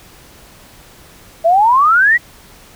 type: exponential sweep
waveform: sine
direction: up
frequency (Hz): 642 to 1983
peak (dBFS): -7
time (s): 1.44-2.18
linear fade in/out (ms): 20
effects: pink hiss -42 dBFS RMS until 2.75 s